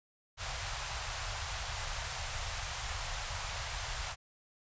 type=band-stop noise; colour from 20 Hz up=pink; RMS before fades=-38 dBFS; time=0.37-4.16 s; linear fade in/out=50 ms; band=110 to 670 Hz; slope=24 dB/octave; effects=resampled to 16000 Hz